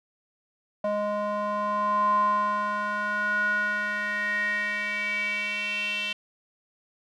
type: tone with band-pass filter sweep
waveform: square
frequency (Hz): 207.7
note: G#3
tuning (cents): 0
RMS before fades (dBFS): -27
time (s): 0.84-6.13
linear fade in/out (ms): 5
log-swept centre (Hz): 740 to 2900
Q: 7.7
effects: none